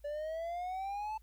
triangle exponential sweep, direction up, 577 to 882 Hz, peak -34 dBFS, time 0.04-1.18 s, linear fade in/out 10 ms, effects added 53 Hz sine -57 dBFS peak until 1.22 s + white hiss -74 dBFS RMS until 1.22 s

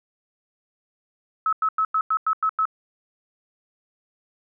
sine tone bursts, 1293 Hz, E6, 34 cents flat, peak -18 dBFS, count 8, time 1.46-2.654 s, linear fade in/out 2 ms, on 67 ms, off 94 ms, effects none

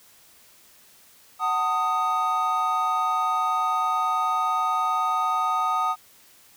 triangle chord, D# diminished, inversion first, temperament just, 746.7 / 896 / 1244.5 Hz, F#5 / A5 / D#6, +16 / +31 / 0 cents, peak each -26 / -27 / -21 dBFS, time 1.39-5.96 s, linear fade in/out 50 ms, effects white hiss -54 dBFS RMS until 6.56 s

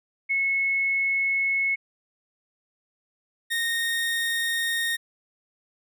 sine / 30% pulse tone pair in turn, 2190 / 1851.2 Hz, C#7 / A#6, -22 / -13 cents, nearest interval minor third, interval 291 cents, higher first, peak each -21 dBFS, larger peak neither, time 0.29-1.76 / 3.5-4.97 s, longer neither, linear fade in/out 20 ms, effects none

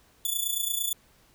5% pulse tone with amplitude modulation, 3463 Hz, A7, 28 cents flat, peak -16 dBFS, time 0.25-0.93 s, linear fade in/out 2 ms, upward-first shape sine, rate 28.8 Hz, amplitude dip 70%, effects pink hiss -61 dBFS RMS until 1.34 s

